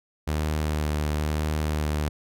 sawtooth tone with vibrato, 76 Hz, D#2, 40 cents flat, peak -20 dBFS, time 0.27-2.09 s, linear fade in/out 10 ms, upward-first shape sine, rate 1 Hz, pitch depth 19 cents each way, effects none

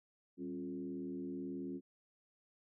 sine tone with frequency modulation, 270 Hz, C#4, 45 cents flat, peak -39 dBFS, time 0.37-1.81 s, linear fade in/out 50 ms, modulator 78.5 Hz, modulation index 1.1, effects high-pass 150 Hz 12 dB/octave

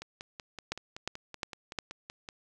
two click trains, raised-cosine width 0.2 ms, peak -24 / -15 dBFS, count 13 / 4, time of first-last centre 0.02-2.288 / 0.72-1.788 s, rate 5.29 / 2.81 Hz, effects none

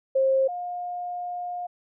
sine tone pair in turn, 533 / 711.5 Hz, C5 / F5, +32 / +32 cents, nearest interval perfect fourth, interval 500 cents, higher second, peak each -18 / -29 dBFS, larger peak first, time 0.15-0.48 / 0.48-1.67 s, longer second, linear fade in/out 10 ms, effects none

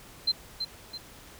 sine tone with echo, 4114 Hz, C8, 30 cents flat, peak -21 dBFS, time 0.27-0.32 s, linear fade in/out 10 ms, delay 330 ms, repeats 2, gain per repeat -7 dB, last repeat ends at 0.98 s, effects pink hiss -50 dBFS RMS until 1.39 s

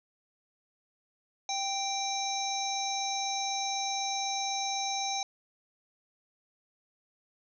harmonic tone, 784 Hz, G5, in tune, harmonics 1 / 3 / 5 / 7 / 8, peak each -33 / -41 / -36 / -40 / -37 dBFS, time 1.49-5.23 s, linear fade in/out 2 ms, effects none

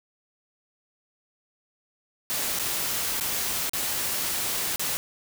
white noise with dropouts, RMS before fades -28 dBFS, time 2.3-4.97 s, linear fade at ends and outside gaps 0 ms, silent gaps 2.589-2.596 / 3.199-3.209 / 3.695-3.734 / 4.76-4.795 s, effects none

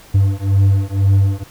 triangle beating tone pair, 97.2 / 99.2 Hz, G2 / G2, -14 / +21 cents, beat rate 2 Hz, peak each -12 dBFS, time 0.14-1.44 s, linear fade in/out 10 ms, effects pink hiss -43 dBFS RMS until 1.5 s

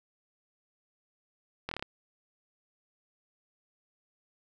slowing click train, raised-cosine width 0.3 ms, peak -18 dBFS, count 6, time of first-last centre 1.69-1.825 s, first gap 24 ms, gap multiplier 1.06, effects none

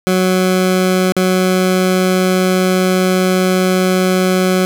20% pulse tone with dropouts, 185 Hz, F#3, in tune, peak -6 dBFS, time 0.07-4.65 s, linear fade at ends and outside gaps 0 ms, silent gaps 1.122-1.166 s, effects none

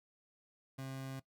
30% pulse tone, 133.5 Hz, C3, 35 cents sharp, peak -39 dBFS, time 0.78-1.2 s, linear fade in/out 10 ms, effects noise-tail reverb RT60 0.1 s tail -18 dB re dry

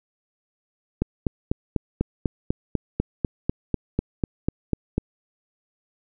click train, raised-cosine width 3 ms, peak -8 dBFS, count 17, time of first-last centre 1.02-4.98 s, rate 4.04 Hz, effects none

